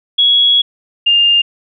sine tone pair in turn, 3341 / 2809 Hz, G#7 / F7, +10 / +9 cents, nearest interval minor third, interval 301 cents, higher first, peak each -7 dBFS, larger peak neither, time 0.18-0.62 / 1.06-1.42 s, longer first, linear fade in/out 10 ms, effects none

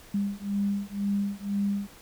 sine beating tone pair, 200 / 202 Hz, G3 / G#3, +35 / -48 cents, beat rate 2 Hz, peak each -29 dBFS, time 0.14-1.87 s, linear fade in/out 5 ms, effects pink hiss -51 dBFS RMS until 2.01 s

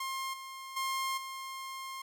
sawtooth tone with level steps, 1064 Hz, C6, 29 cents sharp, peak -31 / -39 / -28 / -36 dBFS, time 0-2.02 s, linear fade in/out 5 ms, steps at 0.33 / 0.76 / 1.17 s, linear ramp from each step 10 ms, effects none

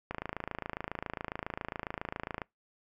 click train, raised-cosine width 0.5 ms, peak -20 dBFS, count 64, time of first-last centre 0.11-2.418 s, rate 27.3 Hz, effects noise-tail reverb RT60 0.2 s tail -26 dB re dry

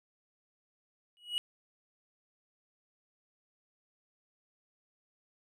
triangle tone with exponential growth, 2912 Hz, F#7, 28 cents flat, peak -25 dBFS, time 1.17-1.38 s, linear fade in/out 0 ms, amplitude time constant 45 ms, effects none

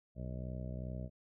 harmonic tone, 62.6 Hz, B1, 24 cents sharp, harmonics 1 / 2 / 3 / 4 / 5 / 6 / 7 / 8 / 9 / 10, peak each -43 / -43 / -46 / -53 / -58 / -60 / -60 / -60 / -55 / -53 dBFS, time 0.15-1.1 s, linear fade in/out 50 ms, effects none

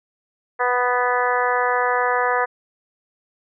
harmonic tone with a mistuned harmonic, 246.9 Hz, B3, in tune, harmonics 2 / 3 / 4 / 5 / 6 / 7 / 8, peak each -23 / -24 / -23 / -25 / -28 / -25 / -30 dBFS, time 0.59-2.46 s, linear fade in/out 20 ms, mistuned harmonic 6, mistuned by +17 cents, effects none

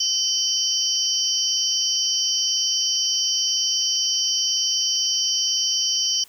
sine tone cluster, 3069 / 4678 / 5150 / 5550 / 5790 Hz, G7 / D8 / E8 / F8 / F#8, -37 / -8 / -41 / -12 / -38 cents, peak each -25 / -27 / -29 / -25 / -25 dBFS, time 0-6.24 s, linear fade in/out 5 ms, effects white hiss -51 dBFS RMS until 6.28 s

